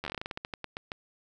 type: slowing click train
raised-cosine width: 0.3 ms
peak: -19 dBFS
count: 17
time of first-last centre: 0.04-0.918 s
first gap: 11 ms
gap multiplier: 1.19
effects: none